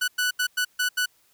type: tone bursts at uneven times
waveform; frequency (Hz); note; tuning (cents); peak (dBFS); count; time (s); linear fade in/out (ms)
sawtooth; 1484; F#6; +5; -18; 6; 0.01-0.08 / 0.18-0.31 / 0.39-0.47 / 0.57-0.65 / 0.79-0.89 / 0.97-1.06; 10
effects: white hiss -63 dBFS RMS until 1.33 s